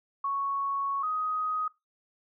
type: tone pair in turn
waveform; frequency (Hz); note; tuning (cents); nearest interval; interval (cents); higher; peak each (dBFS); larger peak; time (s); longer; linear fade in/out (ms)
sine; 1108.7 / 1253.5; C#6 / D#6; 0 / +12; major second; 212; second; -27; neither; 0.24-1.03 / 1.03-1.68; first; 5
effects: noise-tail reverb RT60 0.2 s tail -20 dB re dry